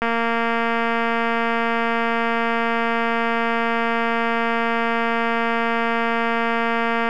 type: click train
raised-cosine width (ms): 0.5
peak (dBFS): -7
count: 1634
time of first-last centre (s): 0.02-7.089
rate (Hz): 231
effects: none